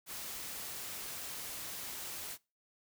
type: noise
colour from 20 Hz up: white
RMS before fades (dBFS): -43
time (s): 0.06-2.38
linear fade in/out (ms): 50
effects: noise-tail reverb RT60 0.3 s tail -24 dB re dry